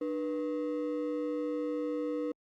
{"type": "ring-modulated tone", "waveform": "triangle", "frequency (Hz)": 393.5, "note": "G4", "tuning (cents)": 7, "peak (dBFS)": -26, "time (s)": [0.01, 2.32], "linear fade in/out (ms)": 5, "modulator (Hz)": 93.5, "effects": ["Opus 32 kbps"]}